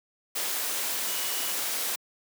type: tone in noise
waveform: sine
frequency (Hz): 2929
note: F#7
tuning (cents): -18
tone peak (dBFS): -40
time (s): 1.07-1.53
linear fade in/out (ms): 10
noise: white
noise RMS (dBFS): -30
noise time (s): 0.35-1.96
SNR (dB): -13
effects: high-pass 300 Hz 12 dB/octave